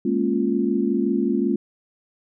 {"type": "chord", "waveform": "sine", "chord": "Bb minor seventh", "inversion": "third", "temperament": "equal with one note detuned", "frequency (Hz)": [207.7, 233.1, 275.4, 349.2], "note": ["Ab3", "Bb3", "Db4", "F4"], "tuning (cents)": [0, 0, -11, 0], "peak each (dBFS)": -24, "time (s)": [0.05, 1.56], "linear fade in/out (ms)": 5, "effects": []}